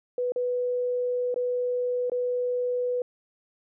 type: tone with dropouts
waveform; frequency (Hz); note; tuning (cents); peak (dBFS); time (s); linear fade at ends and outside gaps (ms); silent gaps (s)
sine; 493.9; B4; 0; -24; 0.18-3.02; 2; 0.321-0.36 / 1.343-1.36 / 2.098-2.118
effects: none